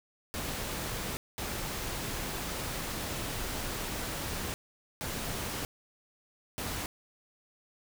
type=noise bursts at uneven times; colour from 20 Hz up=pink; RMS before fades=-36 dBFS; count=4; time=0.34-1.17 / 1.38-4.54 / 5.01-5.65 / 6.58-6.86 s; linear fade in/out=0 ms; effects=none